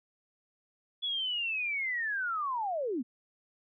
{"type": "linear sweep", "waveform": "sine", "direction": "down", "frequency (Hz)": [3426, 218.2], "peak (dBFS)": -30, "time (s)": [1.02, 3.03], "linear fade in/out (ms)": 20, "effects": []}